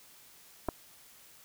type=clicks; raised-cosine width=1 ms; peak=-18 dBFS; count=2; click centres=0.686 / 0.689 s; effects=white hiss -57 dBFS RMS until 1.44 s